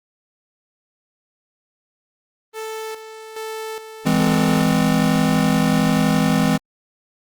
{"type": "tone with tremolo", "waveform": "sawtooth", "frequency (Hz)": 440, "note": "A4", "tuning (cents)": 0, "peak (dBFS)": -23, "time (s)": [2.53, 4.75], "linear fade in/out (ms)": 50, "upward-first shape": "square", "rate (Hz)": 1.2, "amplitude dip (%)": 60}
{"type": "chord", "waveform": "square", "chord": "E augmented", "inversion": "none", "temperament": "just", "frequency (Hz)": [164.81, 206, 257.5], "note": ["E3", "G#3", "B#3"], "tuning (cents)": [0, -14, -28], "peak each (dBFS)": -20, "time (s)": [4.05, 6.58], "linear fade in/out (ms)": 20}
{"effects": ["Opus 24 kbps"]}